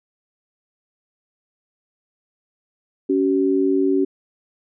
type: tone pair together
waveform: sine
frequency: 280 / 380.6 Hz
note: C#4 / F#4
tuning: +18 / +49 cents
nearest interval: perfect fourth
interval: 531 cents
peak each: -18 dBFS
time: 3.09-4.05 s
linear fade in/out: 10 ms
effects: none